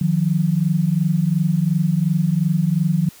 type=tone pair together; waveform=sine; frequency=155.3 / 178.1 Hz; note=D#3 / F3; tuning=-3 / +34 cents; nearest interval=major second; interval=237 cents; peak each=-18 dBFS; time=0.01-3.09 s; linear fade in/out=5 ms; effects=white hiss -46 dBFS RMS until 3.2 s